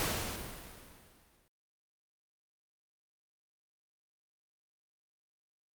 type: noise with exponential decay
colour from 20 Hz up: pink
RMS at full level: -31 dBFS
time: 0-1.48 s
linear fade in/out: 1 ms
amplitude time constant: 320 ms
effects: Opus 48 kbps